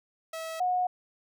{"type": "tone pair in turn", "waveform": ["sawtooth", "sine"], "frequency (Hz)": [648, 727.4], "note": ["E5", "F#5"], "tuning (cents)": [-30, -30], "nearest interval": "major second", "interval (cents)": 200, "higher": "second", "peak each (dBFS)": [-31, -24], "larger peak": "second", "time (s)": [[0.33, 0.6], [0.6, 0.87]], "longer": "neither", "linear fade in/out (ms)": 5, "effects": []}